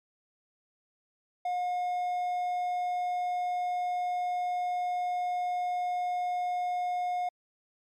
triangle tone, 718 Hz, F5, 48 cents sharp, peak -26 dBFS, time 1.45-7.29 s, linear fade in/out 5 ms, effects MP3 96 kbps

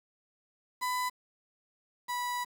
35% pulse tone pair in turn, 1000 / 980.6 Hz, B5 / B5, +21 / -13 cents, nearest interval unison, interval 34 cents, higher first, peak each -28 / -30 dBFS, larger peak first, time 0.81-1.1 / 2.08-2.45 s, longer second, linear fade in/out 20 ms, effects 9-bit

